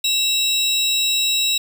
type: tone pair together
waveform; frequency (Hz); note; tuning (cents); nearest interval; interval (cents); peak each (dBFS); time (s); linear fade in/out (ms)
35% pulse; 2700 / 3842; E7 / B7; +41 / -48; tritone; 611; -23 / -15; 0.04-1.58; 5
effects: none